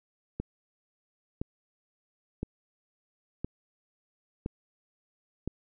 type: click train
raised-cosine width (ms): 3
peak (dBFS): -19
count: 6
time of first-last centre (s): 0.4-5.476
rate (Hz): 0.985
effects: none